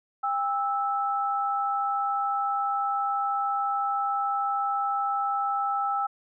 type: tone pair together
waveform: sine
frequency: 800.1 / 1314 Hz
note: G5 / E6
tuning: +35 / -6 cents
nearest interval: major sixth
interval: 859 cents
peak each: -27 dBFS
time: 0.23-6.07 s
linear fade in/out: 10 ms
effects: none